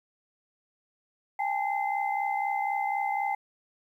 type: tone cluster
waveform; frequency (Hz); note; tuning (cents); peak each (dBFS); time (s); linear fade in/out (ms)
sine; 802 / 866 / 2069; G5 / A5 / C7; +39 / -28 / -20; -28 / -32 / -35; 1.39-3.35; 5
effects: 10-bit